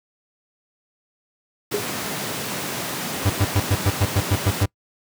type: high-pass noise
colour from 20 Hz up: pink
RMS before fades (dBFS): -28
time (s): 1.71-4.64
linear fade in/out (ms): 10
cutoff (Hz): 120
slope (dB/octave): 24
type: tone with exponential decay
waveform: sine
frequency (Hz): 413.1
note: G#4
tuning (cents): -9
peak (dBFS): -17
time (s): 1.74-1.92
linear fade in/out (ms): 1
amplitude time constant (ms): 37
type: tone bursts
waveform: 45% pulse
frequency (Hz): 98.3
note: G2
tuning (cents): +5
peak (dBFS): -15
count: 10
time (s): 3.25-4.66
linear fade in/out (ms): 10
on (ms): 51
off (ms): 100
effects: noise-tail reverb RT60 0.1 s tail -24 dB re dry